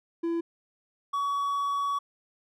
triangle tone pair in turn, 335.7 / 1129.2 Hz, E4 / C#6, +32 / +32 cents, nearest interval octave + major sixth, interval 2100 cents, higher second, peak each -24 dBFS, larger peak neither, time 0.23-0.41 / 1.13-1.99 s, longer second, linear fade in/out 10 ms, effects none

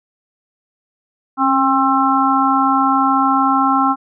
harmonic tone with a mistuned harmonic, 266.4 Hz, C4, 31 cents sharp, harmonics 1 / 3 / 4 / 5, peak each -17 / -17 / -17 / -17 dBFS, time 1.37-3.96 s, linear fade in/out 50 ms, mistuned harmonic 1, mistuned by +28 cents, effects none

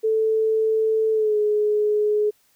sine tone with pitch glide, 440 to 420.9 Hz, A4 to G#4, 0 to +23 cents, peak -17 dBFS, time 0.03-2.31 s, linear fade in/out 20 ms, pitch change -77 cents, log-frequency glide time 1.12-1.37 s, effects white hiss -62 dBFS RMS until 2.55 s

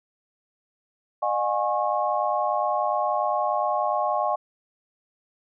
sine tone cluster, 609 / 716 / 826 / 1089 Hz, D#5 / F5 / G#5 / C#6, -37 / +43 / -10 / -31 cents, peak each -27 dBFS, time 1.22-4.36 s, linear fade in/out 10 ms, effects none

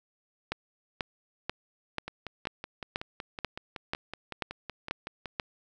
two click trains, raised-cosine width 0.3 ms, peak -21 / -14 dBFS, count 18 / 11, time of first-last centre 2.08-5.258 / 0.52-5.398 s, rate 5.35 / 2.05 Hz, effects none

